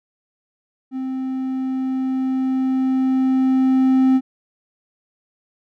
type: tone with level ramp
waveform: triangle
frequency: 261.6 Hz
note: C4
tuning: in tune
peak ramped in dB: -21 to -9 dBFS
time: 0.91-4.21 s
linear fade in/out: 50 ms
effects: none